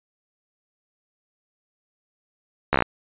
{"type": "slowing click train", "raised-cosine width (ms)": 0.5, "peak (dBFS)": -3, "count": 7, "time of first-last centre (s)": [2.73, 2.823], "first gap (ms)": 14, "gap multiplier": 1.04, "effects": ["resampled to 8000 Hz"]}